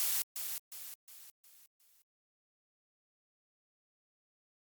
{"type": "noise with echo", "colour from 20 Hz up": "blue", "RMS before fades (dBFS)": -32, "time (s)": [0, 0.22], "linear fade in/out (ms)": 0, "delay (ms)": 360, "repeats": 5, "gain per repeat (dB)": -7, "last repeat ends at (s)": 2.02, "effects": ["Opus 48 kbps"]}